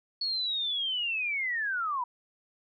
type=linear sweep; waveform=sine; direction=down; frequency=4400 to 948 Hz; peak=-28 dBFS; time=0.21-2.04 s; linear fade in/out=5 ms; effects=none